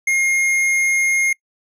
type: tone with hard clipping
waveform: sine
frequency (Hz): 2137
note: C7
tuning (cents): +36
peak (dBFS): -16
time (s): 0.07-1.33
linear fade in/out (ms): 5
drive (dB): 10
effects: noise-tail reverb RT60 0.1 s tail -26 dB re dry